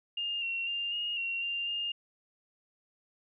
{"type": "tone with pitch steps", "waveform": "sine", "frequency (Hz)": [2820, 2734, 2798, 2856, 2745, 2789, 2822], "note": ["F7", "F7", "F7", "F7", "F7", "F7", "F7"], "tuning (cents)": [16, -37, 3, 38, -31, -3, 17], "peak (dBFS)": -31, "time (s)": [0.17, 1.92], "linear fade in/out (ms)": 5, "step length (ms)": 250, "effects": []}